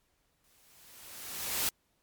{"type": "noise with exponential growth", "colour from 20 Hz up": "white", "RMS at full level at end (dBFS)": -29, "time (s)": [0.44, 1.69], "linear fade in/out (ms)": 1, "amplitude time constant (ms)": 270, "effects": ["pink hiss -74 dBFS RMS until 2.02 s", "MP3 96 kbps"]}